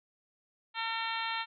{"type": "harmonic tone", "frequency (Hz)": 453.4, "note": "A#4", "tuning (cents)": -48, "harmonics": [2, 3, 4, 5, 6, 7, 8, 9], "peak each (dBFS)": [-37, -39, -40, -41, -42, -42, -43, -44], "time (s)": [0.74, 1.46], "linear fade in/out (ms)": 50, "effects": []}